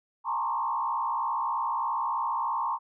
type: tone with frequency modulation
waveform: sine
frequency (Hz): 995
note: B5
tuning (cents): +13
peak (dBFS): -26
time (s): 0.24-2.79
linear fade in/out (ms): 50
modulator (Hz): 61.6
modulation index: 2.1
effects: none